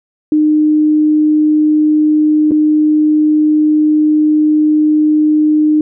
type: tone with dropouts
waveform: sine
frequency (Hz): 305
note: D#4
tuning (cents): -34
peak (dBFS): -7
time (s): 0.32-5.81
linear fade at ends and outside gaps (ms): 2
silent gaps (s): 2.51-2.517
effects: none